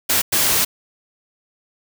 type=noise bursts at uneven times; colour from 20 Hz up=white; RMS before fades=-17 dBFS; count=2; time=0.09-0.22 / 0.32-0.65 s; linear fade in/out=10 ms; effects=none